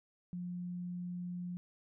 sine tone, 177.5 Hz, F3, 28 cents sharp, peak -38 dBFS, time 0.33-1.57 s, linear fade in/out 0 ms, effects none

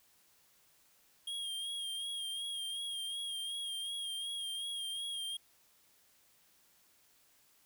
square tone with vibrato, 3244 Hz, G#7, 41 cents flat, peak -38 dBFS, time 1.27-5.37 s, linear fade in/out 5 ms, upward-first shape sine, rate 2.7 Hz, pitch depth 39 cents each way, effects white hiss -68 dBFS RMS until 7.65 s

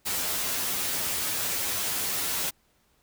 white noise with comb filter, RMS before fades -29 dBFS, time 0.05-2.51 s, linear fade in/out 20 ms, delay 11 ms, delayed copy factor +1, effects pink hiss -67 dBFS RMS until 3.02 s

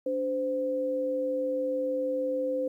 sine tone pair together, 289.6 / 516 Hz, D4 / C5, -24 / -24 cents, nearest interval minor seventh, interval 1000 cents, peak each -34 / -27 dBFS, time 0.06-2.68 s, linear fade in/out 5 ms, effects 11-bit

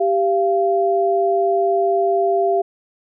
sine tone pair together, 392.4 / 688 Hz, G4 / F5, +2 / -26 cents, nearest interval minor seventh, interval 972 cents, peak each -17 dBFS, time 0-2.62 s, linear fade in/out 10 ms, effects none

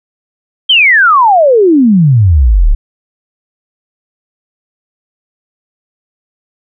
sine exponential sweep, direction down, 3245 to 32.16 Hz, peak -3 dBFS, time 0.69-2.75 s, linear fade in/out 10 ms, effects none

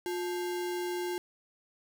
sine tone with sample-and-hold, 355.6 Hz, F4, 31 cents sharp, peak -31 dBFS, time 0.06-1.18 s, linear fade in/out 0 ms, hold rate 1225 Hz, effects none

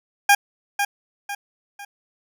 20% pulse tone with echo, 808 Hz, G#5, 48 cents flat, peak -6 dBFS, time 0.29-0.35 s, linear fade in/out 5 ms, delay 500 ms, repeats 3, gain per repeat -8 dB, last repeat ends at 1.85 s, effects none

